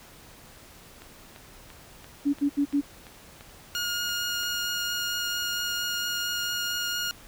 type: click train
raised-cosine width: 0.3 ms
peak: -29 dBFS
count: 11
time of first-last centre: 1.02-4.433 s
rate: 2.93 Hz
type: tone bursts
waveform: sine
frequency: 284.8 Hz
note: C#4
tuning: 47 cents sharp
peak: -20 dBFS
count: 4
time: 2.25-2.814 s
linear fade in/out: 20 ms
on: 87 ms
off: 72 ms
type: tone with vibrato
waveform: 15% pulse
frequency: 1428 Hz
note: F6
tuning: 38 cents sharp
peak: -21 dBFS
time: 3.75-7.11 s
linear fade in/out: 0 ms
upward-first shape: triangle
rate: 4.4 Hz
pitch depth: 9 cents each way
effects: pink hiss -50 dBFS RMS until 7.27 s